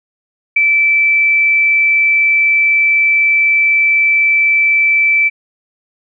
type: tone with ADSR envelope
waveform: sine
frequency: 2322 Hz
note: D7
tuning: 20 cents flat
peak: -6 dBFS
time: 0.56-5.3 s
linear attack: 7 ms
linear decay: 16 ms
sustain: -2 dB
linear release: 29 ms
effects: none